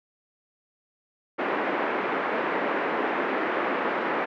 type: band-pass noise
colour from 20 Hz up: pink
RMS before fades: -27 dBFS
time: 1.38-4.26 s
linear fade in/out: 20 ms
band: 280 to 2100 Hz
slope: 24 dB/octave
effects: none